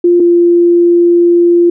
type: tone pair in turn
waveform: sine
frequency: 349.2 / 345.8 Hz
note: F4 / F4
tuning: 0 / -17 cents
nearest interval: unison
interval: 17 cents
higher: first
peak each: -4 dBFS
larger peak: neither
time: 0.04-0.2 / 0.2-1.7 s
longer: second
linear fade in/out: 5 ms
effects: none